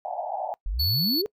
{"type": "band-pass noise", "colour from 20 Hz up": "pink", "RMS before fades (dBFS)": -31, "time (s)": [0.05, 0.54], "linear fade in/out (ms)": 0, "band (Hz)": [610, 860], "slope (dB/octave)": 96}
{"type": "exponential sweep", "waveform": "sine", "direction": "up", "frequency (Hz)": [39.27, 447.2], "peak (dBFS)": -25, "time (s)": [0.66, 1.26], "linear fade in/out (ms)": 0}
{"type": "tone", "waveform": "square", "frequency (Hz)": 4435, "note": "C#8", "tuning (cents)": 0, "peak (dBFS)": -23, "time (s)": [0.79, 1.22], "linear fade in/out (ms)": 10}
{"effects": ["noise-tail reverb RT60 0.1 s tail -24 dB re dry"]}